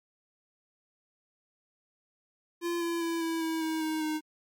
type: tone with pitch steps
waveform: square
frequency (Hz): 343.8 / 338.7 / 333.6 / 328.7 / 323.8 / 318.9 / 314.2 / 309.5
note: F4 / E4 / E4 / E4 / E4 / D#4 / D#4 / D#4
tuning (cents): -27 / +47 / +21 / -5 / -31 / +43 / +17 / -9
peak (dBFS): -30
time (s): 2.61-4.21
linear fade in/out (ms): 50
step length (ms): 200
effects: Opus 48 kbps